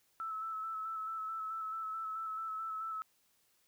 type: tone with vibrato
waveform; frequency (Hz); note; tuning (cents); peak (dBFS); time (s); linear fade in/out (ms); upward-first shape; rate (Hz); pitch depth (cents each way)
sine; 1309; E6; -13; -37; 0.2-3.02; 0; square; 4.6; 19
effects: white hiss -73 dBFS RMS until 3.67 s